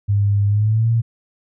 sine tone with pitch glide, 101.4 to 115.14 Hz, G#2 to A#2, -41 to -21 cents, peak -13 dBFS, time 0.08-1.02 s, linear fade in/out 20 ms, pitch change +220 cents, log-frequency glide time 0.47-0.9 s, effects none

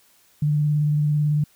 sine tone with vibrato, 149 Hz, D3, 25 cents sharp, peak -17 dBFS, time 0.42-1.44 s, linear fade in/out 5 ms, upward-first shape square, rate 18 Hz, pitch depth 16 cents each way, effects white hiss -58 dBFS RMS until 1.55 s

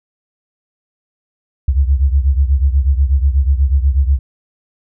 sine beating tone pair, 66.3 / 74.5 Hz, C2 / D2, +23 / +25 cents, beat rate 8.2 Hz, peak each -11 / -15 dBFS, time 1.68-4.19 s, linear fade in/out 5 ms, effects none

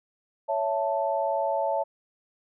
sine chord, A major, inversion first, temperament equal with one note detuned, 559.5 / 659.3 / 880 Hz, C#5 / E5 / A5, +16 / 0 / 0 cents, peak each -28 dBFS, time 0.48-1.84 s, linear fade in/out 20 ms, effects none

